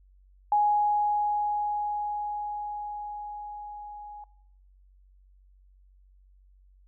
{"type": "tone with level ramp", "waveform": "sine", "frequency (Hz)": 832, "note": "G#5", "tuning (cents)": 3, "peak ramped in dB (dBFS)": [-19, -40], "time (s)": [0.52, 4.24], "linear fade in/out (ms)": 2, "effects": ["noise-tail reverb RT60 0.8 s tail -22 dB re dry", "added 47 Hz sine -55 dBFS peak until 6.87 s"]}